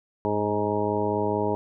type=harmonic tone with a mistuned harmonic; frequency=104.5 Hz; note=G#2; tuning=11 cents sharp; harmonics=1 / 2 / 3 / 4 / 5 / 6 / 8 / 9; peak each=-33 / -32 / -31 / -27 / -33 / -31 / -32 / -31 dBFS; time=0.25-1.55 s; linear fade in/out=0 ms; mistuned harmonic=1; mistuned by=-29 cents; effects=none